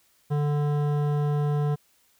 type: tone with hard clipping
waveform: sine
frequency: 146.83 Hz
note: D3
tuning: in tune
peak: -24 dBFS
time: 0.3-1.76 s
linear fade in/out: 20 ms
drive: 14 dB
effects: white hiss -64 dBFS RMS until 2.19 s